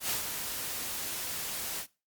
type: noise with ADSR envelope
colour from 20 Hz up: white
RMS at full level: -30 dBFS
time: 0-1.87 s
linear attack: 95 ms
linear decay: 130 ms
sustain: -6 dB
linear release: 75 ms
effects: noise-tail reverb RT60 0.3 s tail -21 dB re dry + Opus 48 kbps